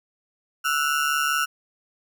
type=ring-modulated tone; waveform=35% pulse; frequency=1396.9 Hz; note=F6; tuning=in tune; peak=-16 dBFS; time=0.64-1.46 s; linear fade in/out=20 ms; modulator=72.4 Hz; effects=none